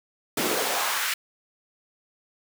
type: noise with high-pass filter sweep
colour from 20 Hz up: pink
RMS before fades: -26 dBFS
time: 0.37-1.14 s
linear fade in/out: 5 ms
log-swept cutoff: 240 to 1900 Hz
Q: 1.6
effects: none